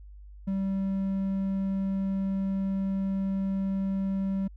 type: tone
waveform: triangle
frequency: 193.6 Hz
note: G3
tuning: 21 cents flat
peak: -24 dBFS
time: 0.47-4.48 s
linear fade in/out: 10 ms
effects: added 50 Hz sine -44 dBFS peak until 4.56 s